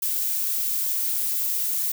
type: noise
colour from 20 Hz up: violet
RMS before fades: -25 dBFS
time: 0.02-1.92 s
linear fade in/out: 5 ms
effects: none